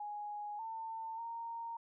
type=tone with pitch steps; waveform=sine; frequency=831 / 898 / 925 Hz; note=G#5 / A5 / A#5; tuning=+1 / +35 / -14 cents; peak=-40 dBFS; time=0-1.77 s; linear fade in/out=5 ms; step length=590 ms; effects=none